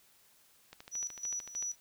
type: click train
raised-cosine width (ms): 0.2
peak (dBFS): -30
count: 13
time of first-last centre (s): 0.73-1.626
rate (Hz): 13.4
type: tone with tremolo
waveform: sine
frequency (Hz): 5890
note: F#8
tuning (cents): -9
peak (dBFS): -34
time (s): 0.91-1.76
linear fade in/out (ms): 50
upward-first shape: square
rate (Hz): 3.1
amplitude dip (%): 75
effects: white hiss -65 dBFS RMS until 1.8 s